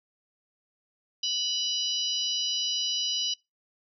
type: harmonic tone with a mistuned harmonic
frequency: 987.8 Hz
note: B5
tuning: in tune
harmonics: 3 / 4 / 5 / 6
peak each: -29 / -33 / -32 / -34 dBFS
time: 1.23-3.34 s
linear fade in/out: 5 ms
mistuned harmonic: 6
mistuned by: -53 cents
effects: noise-tail reverb RT60 0.2 s tail -23 dB re dry